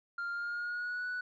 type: tone with pitch glide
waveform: sine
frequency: 1396.9 to 1480 Hz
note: F6 to F#6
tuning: 0 to 0 cents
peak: -32 dBFS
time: 0.18-1.21 s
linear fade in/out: 5 ms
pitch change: +100 cents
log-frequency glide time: 0.32-1.07 s
effects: tanh soft clip ceiling -33 dBFS